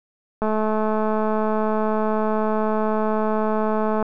click train, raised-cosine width 1 ms, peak -10 dBFS, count 780, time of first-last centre 0.42-4.026 s, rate 216 Hz, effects none

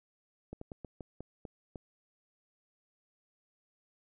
slowing click train, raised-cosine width 2 ms, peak -29 dBFS, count 8, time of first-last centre 0.53-1.758 s, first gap 84 ms, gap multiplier 1.24, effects none

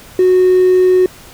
triangle tone with hard clipping, 368 Hz, F#4, 9 cents flat, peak -7 dBFS, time 0.19-1.06 s, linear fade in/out 2 ms, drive 4 dB, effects pink hiss -38 dBFS RMS until 1.33 s

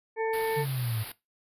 harmonic tone, 445.8 Hz, A4, 23 cents sharp, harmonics 1 / 2 / 4 / 5, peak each -26 / -32 / -38 / -40 dBFS, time 0.16-0.66 s, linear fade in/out 50 ms
white band-stop noise, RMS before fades -39 dBFS, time 0.33-1.12 s, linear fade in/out 5 ms, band 4900 to 9800 Hz, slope 96 dB/octave
sine exponential sweep, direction down, 147.7 to 106.4 Hz, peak -28 dBFS, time 0.56-1.04 s, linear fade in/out 20 ms
effects noise-tail reverb RT60 0.2 s tail -18 dB re dry + resampled to 32000 Hz

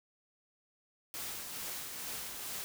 white noise with tremolo, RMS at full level -40 dBFS, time 1.14-2.64 s, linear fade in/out 0 ms, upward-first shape triangle, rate 2.3 Hz, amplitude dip 40%, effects none

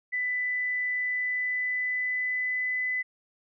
sine tone with pitch glide, 1993 to 2007 Hz, B6 to B6, +15 to +27 cents, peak -26 dBFS, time 0.12-3.03 s, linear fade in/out 20 ms, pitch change +12 cents, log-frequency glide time 0.9-2.87 s, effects none

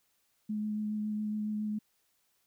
sine tone with vibrato, 212.2 Hz, G#3, 38 cents sharp, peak -31 dBFS, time 0.49-1.79 s, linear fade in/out 10 ms, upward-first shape sine, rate 7.2 Hz, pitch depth 12 cents each way, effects white hiss -74 dBFS RMS until 2.46 s

